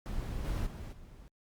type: noise with level steps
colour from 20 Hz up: brown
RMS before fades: -37 / -33 / -42 / -51 dBFS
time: 0.06-1.28 s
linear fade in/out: 0 ms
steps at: 0.44 / 0.66 / 0.92 s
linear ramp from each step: 10 ms
effects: Opus 48 kbps